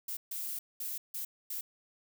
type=noise bursts at uneven times; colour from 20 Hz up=violet; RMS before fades=-38 dBFS; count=5; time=0.08-0.17 / 0.31-0.59 / 0.8-0.98 / 1.14-1.25 / 1.5-1.61 s; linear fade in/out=5 ms; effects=none